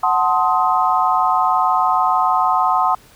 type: chord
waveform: sine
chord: F# diminished seventh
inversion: none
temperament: equal with one note detuned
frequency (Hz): 740 / 880 / 1046.5 / 1258.2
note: F#5 / A5 / C6 / Eb6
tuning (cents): 0 / 0 / 0 / +19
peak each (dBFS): -18 / -20 / -18 / -19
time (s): 0.03-2.95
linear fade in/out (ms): 5
effects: pink hiss -48 dBFS RMS until 3.15 s

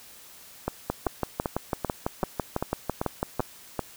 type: two click trains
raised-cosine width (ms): 1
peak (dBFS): -11 / -12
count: 16 / 9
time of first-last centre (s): 0.9-3.396 / 0.68-3.793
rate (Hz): 6.01 / 2.57
effects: white hiss -49 dBFS RMS until 3.96 s

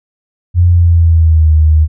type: tone with pitch glide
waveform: sine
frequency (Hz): 87.8 to 77.77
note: F2 to D#2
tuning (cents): +10 to 0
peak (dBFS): -4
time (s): 0.54-1.88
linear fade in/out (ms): 50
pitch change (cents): -210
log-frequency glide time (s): 0.68-1.53
effects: none

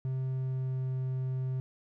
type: tone with pitch glide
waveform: triangle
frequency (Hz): 130.9 to 130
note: C3 to C3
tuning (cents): +1 to -11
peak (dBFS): -28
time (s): 0.05-1.6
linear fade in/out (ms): 0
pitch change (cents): -12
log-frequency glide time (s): 0.22-0.95
effects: none

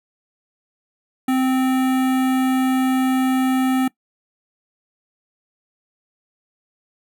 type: tone with notch filter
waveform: square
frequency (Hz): 260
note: C4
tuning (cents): -11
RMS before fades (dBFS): -18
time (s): 1.28-3.88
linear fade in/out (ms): 5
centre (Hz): 5100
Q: 0.76
effects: noise-tail reverb RT60 0.1 s tail -22 dB re dry

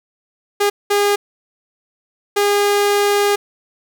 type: tone bursts at uneven times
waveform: sawtooth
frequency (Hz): 407.7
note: G#4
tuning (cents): -32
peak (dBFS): -9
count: 3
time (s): 0.6-0.7 / 0.9-1.16 / 2.36-3.36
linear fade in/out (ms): 10
effects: none

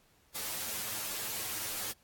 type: noise with comb filter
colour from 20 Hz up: white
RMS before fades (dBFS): -37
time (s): 0.34-1.93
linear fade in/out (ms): 20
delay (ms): 9.3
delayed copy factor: +0.9
effects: pink hiss -67 dBFS RMS until 2.03 s + AAC 64 kbps

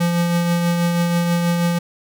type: tone with tremolo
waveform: square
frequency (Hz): 172.2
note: F3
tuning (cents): -24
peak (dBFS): -15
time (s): 0-1.79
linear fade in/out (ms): 10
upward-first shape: triangle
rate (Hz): 6.2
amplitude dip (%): 35
effects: none

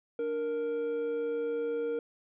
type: tone pair together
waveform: triangle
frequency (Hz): 293.7 / 466.7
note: D4 / A#4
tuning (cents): 0 / +2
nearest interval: minor sixth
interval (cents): 802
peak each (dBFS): -38 / -28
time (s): 0.19-1.99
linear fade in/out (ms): 2
effects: resampled to 8000 Hz

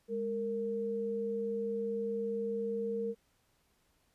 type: tone pair together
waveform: sine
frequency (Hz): 205.6 / 461.2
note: G#3 / A#4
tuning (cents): -17 / -19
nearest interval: octave + major second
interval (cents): 1398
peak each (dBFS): -39 / -33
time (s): 0.08-3.15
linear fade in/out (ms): 50
effects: pink hiss -73 dBFS RMS until 4.14 s + resampled to 32000 Hz

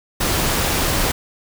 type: noise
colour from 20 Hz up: pink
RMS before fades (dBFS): -19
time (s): 0.2-1.12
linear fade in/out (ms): 10
effects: none

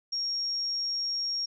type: tone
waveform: sine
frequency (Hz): 5570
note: F8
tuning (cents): -5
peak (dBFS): -28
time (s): 0.12-1.46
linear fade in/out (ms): 10
effects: none

